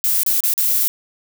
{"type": "noise with dropouts", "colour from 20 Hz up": "violet", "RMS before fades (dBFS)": -17, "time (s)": [0.04, 0.88], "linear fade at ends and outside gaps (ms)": 0, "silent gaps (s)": [[0.233, 0.263], [0.405, 0.437], [0.537, 0.578]], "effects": []}